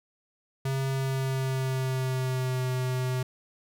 square tone with pitch glide, 134.4 to 127.96 Hz, C3 to C3, +47 to -38 cents, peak -27 dBFS, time 0.65-3.23 s, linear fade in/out 5 ms, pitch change -85 cents, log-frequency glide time 0.9-2.67 s, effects none

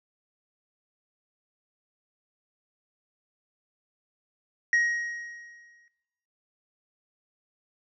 triangle tone with exponential decay, 1887 Hz, A#6, 21 cents sharp, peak -17 dBFS, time 4.73-5.88 s, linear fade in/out 1 ms, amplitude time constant 250 ms, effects noise-tail reverb RT60 0.9 s tail -21 dB re dry + resampled to 16000 Hz

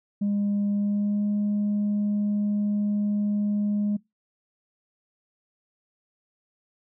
sine tone with pitch glide, 203.4 to 206.6 Hz, G#3 to G#3, -36 to -9 cents, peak -20 dBFS, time 0.21-3.97 s, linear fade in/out 10 ms, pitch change +27 cents, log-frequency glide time 0.71-1.26 s, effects noise-tail reverb RT60 0.2 s tail -24 dB re dry + tanh soft clip ceiling -20 dBFS

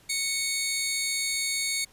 15% pulse tone pair together, 2217 / 3720 Hz, C#7 / A#7, 0 / -4 cents, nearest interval major sixth, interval 896 cents, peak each -21 / -26 dBFS, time 0.09-1.85 s, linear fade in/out 10 ms, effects pink hiss -58 dBFS RMS until 1.92 s + resampled to 32000 Hz

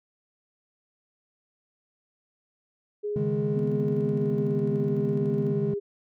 sine tone with pitch glide, 415.4 to 404.7 Hz, G#4 to G#4, 0 to -45 cents, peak -27 dBFS, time 3.03-5.8 s, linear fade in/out 20 ms, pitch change -45 cents, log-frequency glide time 3.82-4.76 s
triangle chord, C# suspended second, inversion none, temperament equal, 138.59 / 155.56 / 207.7 Hz, C#3 / D#3 / G#3, 0 / 0 / 0 cents, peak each -28 dBFS, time 3.16-5.74 s, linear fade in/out 2 ms
sine tone with tremolo, 246.9 Hz, B3, in tune, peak -30 dBFS, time 3.55-5.54 s, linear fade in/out 20 ms, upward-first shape square, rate 12 Hz, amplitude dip 50%
effects none

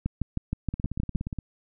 two click trains, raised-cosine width 5 ms, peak -14 / -19 dBFS, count 8 / 12, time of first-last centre 0.06-1.157 / 0.74-1.387 s, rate 6.38 / 17 Hz, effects none

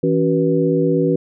sine tone cluster, 163 / 278.8 / 375.9 / 484.4 Hz, E3 / C#4 / F#4 / B4, -19 / +10 / +27 / -34 cents, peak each -19 dBFS, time 0.03-1.16 s, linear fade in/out 5 ms, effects none

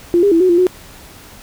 sine tone with pitch steps, 346.4 / 404 / 332 / 369.2 / 345 / 365.6 Hz, F4 / G#4 / E4 / F#4 / F4 / F#4, -14 / -48 / +12 / -4 / -21 / -21 cents, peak -8 dBFS, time 0.14-0.668 s, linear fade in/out 0 ms, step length 88 ms, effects pink hiss -39 dBFS RMS until 1.42 s

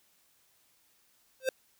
square tone with exponential growth, 523.3 Hz, C5, in tune, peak -23 dBFS, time 1.4-1.49 s, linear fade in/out 2 ms, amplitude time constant 18 ms, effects white hiss -68 dBFS RMS until 1.79 s

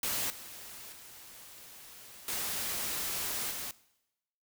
white noise with level steps, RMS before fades -33 / -47 / -51 / -35 / -39 dBFS, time 0.03-3.71 s, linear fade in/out 2 ms, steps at 0.3 / 0.92 / 2.28 / 3.51 s, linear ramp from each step 2 ms, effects noise-tail reverb RT60 0.9 s tail -20 dB re dry

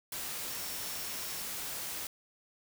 sine tone in noise, 5460 Hz, F8, 40 cents flat, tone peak -48 dBFS, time 0.5-1.42 s, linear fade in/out 2 ms, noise white, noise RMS -39 dBFS, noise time 0.12-2.07 s, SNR -12 dB, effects none

